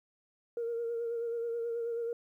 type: tone with vibrato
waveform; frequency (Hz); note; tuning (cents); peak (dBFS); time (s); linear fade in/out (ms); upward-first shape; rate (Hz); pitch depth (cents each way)
sine; 466.2; A#4; 0; -31; 0.57-2.13; 2; sine; 9.3; 29
effects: tanh soft clip ceiling -28 dBFS + 12-bit